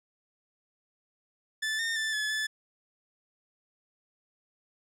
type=tone with pitch steps; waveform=sawtooth; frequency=1751 / 1824 / 1763 / 1717 / 1738 Hz; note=A6 / A#6 / A6 / A6 / A6; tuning=-9 / -38 / +3 / -43 / -22 cents; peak=-25 dBFS; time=1.62-2.47 s; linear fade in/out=10 ms; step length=170 ms; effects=low-pass 9000 Hz 12 dB/octave